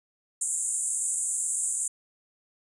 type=band-pass noise; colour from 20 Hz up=pink; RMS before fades=-29 dBFS; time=0.41-1.88 s; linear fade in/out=5 ms; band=7100 to 9900 Hz; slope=96 dB/octave; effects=resampled to 24000 Hz